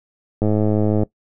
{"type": "click train", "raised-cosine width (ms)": 2, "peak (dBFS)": -6, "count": 66, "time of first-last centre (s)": [0.42, 1.033], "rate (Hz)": 106, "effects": ["noise-tail reverb RT60 0.1 s tail -19 dB re dry"]}